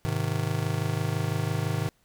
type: chord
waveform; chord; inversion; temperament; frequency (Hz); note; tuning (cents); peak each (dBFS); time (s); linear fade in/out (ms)
square; Ab major; none; just; 103.83 / 129.78 / 155.74; Ab2 / C3 / Eb3; 0 / -14 / +2; -31; 0.05-1.89; 0
effects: pink hiss -67 dBFS RMS until 2.04 s